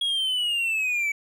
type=linear sweep; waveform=triangle; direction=down; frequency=3322 to 2271 Hz; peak=-21 dBFS; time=0.01-1.12 s; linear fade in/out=5 ms; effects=none